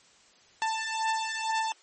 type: beating tone pair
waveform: sawtooth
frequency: 886 / 888.1 Hz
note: A5 / A5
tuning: +12 / +16 cents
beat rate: 2.1 Hz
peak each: -27 dBFS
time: 0.62-1.72 s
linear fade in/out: 0 ms
effects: white hiss -59 dBFS RMS until 1.82 s + MP3 32 kbps